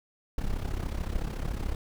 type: noise with amplitude modulation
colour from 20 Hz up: brown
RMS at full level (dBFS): -28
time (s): 0.38-1.75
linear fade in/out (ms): 2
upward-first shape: sine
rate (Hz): 33.7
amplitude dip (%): 75
effects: none